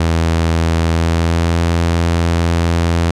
sawtooth tone with pitch glide, 82.41 to 84.34 Hz, E2 to E2, 0 to +40 cents, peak -8 dBFS, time 0-3.11 s, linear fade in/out 5 ms, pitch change +40 cents, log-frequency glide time 0.88-1.61 s, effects low-pass 8000 Hz 12 dB/octave

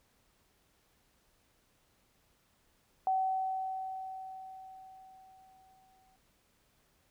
sine tone with exponential decay, 759 Hz, F#5, 44 cents sharp, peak -26 dBFS, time 3.07-6.16 s, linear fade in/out 1 ms, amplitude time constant 670 ms, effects pink hiss -71 dBFS RMS until 7.1 s

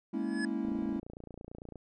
triangle chord, A# half-diminished seventh, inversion third, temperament equal with one note detuned, 207.7 / 233.1 / 277.2 / 327 Hz, G#3 / A#3 / C#4 / E4, 0 / 0 / 0 / -14 cents, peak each -35 dBFS, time 0.13-1 s, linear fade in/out 10 ms
square tone with exponential growth, 1703 Hz, G#6, 43 cents sharp, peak -33 dBFS, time 0.15-0.45 s, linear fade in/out 2 ms, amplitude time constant 65 ms
click train, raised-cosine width 2 ms, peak -32 dBFS, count 33, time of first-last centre 0.65-1.757 s, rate 28.9 Hz
effects resampled to 24000 Hz

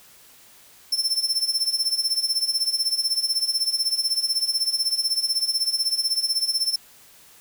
40% pulse tone with tremolo, 5340 Hz, E8, 22 cents sharp, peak -17 dBFS, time 0.92-6.76 s, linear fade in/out 5 ms, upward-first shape sine, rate 16 Hz, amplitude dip 80%, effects white hiss -51 dBFS RMS until 7.4 s

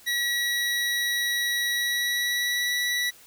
25% pulse tone with pitch glide, 1925 to 1950.7 Hz, B6 to B6, -45 to -22 cents, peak -20 dBFS, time 0.06-3.11 s, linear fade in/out 20 ms, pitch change +23 cents, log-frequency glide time 1.72-2.77 s, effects white hiss -52 dBFS RMS until 3.26 s

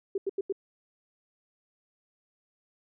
sine tone bursts, 392 Hz, G4, in tune, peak -26 dBFS, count 4, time 0.15-0.525 s, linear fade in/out 5 ms, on 30 ms, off 85 ms, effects none

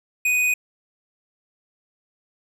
sine tone with tanh clipping, 2489 Hz, D#7, in tune, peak -19 dBFS, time 0.25-0.54 s, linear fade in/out 5 ms, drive 14 dB, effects none

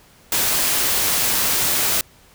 white noise, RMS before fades -19 dBFS, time 0.32-2.01 s, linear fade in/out 2 ms, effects pink hiss -51 dBFS RMS until 2.34 s

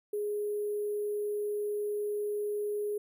sine tone with sample-and-hold, 415.3 Hz, G#4, in tune, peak -30 dBFS, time 0.13-2.98 s, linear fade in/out 5 ms, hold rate 11025 Hz, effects none

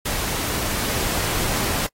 pink noise, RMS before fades -24 dBFS, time 0.05-1.87 s, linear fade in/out 10 ms, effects noise-tail reverb RT60 0.1 s tail -26 dB re dry + AAC 48 kbps

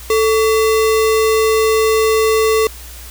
sine tone with sample-and-hold, 440 Hz, A4, in tune, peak -10 dBFS, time 0.1-2.67 s, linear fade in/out 2 ms, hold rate 1575 Hz, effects added 60 Hz sine -33 dBFS peak until 3.1 s + white hiss -36 dBFS RMS until 3.1 s

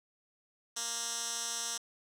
10% pulse tone with band-pass filter, 233.1 Hz, A#3, in tune, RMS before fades -37 dBFS, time 0.76-1.78 s, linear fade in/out 10 ms, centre 6700 Hz, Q 2.3, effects none

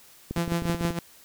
clicks, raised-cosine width 3 ms, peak -18 dBFS, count 11, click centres 0.31 / 0.375 / 0.478 / 0.521 / 0.622 / 0.655 / 0.698 / 0.747 / 0.81 / 0.851 / 0.906 s
sawtooth tone with tremolo, 170 Hz, F3, 46 cents flat, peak -19 dBFS, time 0.36-0.99 s, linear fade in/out 0 ms, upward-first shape sine, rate 6.5 Hz, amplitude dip 75%
effects white hiss -53 dBFS RMS until 1.24 s

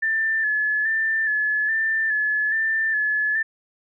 sine tone with vibrato, 1747 Hz, A6, 13 cents flat, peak -19 dBFS, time 0.02-3.43 s, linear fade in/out 10 ms, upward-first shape square, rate 1.2 Hz, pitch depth 34 cents each way, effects none

